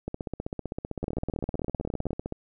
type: two click trains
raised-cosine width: 2 ms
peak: -18 / -17 dBFS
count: 36 / 22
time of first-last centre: 0.08-2.324 / 1.03-2.107 s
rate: 15.6 / 19.5 Hz
effects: none